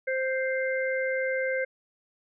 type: harmonic tone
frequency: 523.3 Hz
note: C5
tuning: in tune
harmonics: 1 / 3 / 4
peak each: -27 / -32 / -33 dBFS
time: 0.07-1.65 s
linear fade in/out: 10 ms
effects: none